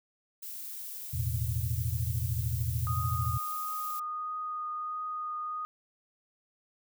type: noise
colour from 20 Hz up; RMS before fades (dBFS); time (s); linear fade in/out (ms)
violet; -41; 0.42-4; 10
type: chord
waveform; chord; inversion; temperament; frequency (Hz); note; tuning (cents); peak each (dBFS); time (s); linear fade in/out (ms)
sine; E suspended fourth; none; equal; 82.41 / 110 / 123.47; E2 / A2 / B2; 0 / 0 / 0; -33; 1.13-3.38; 10
type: tone with vibrato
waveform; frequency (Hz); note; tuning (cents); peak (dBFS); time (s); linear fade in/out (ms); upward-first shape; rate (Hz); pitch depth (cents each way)
sine; 1237; D#6; -10; -33; 2.87-5.65; 0; triangle; 1.5; 11
effects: none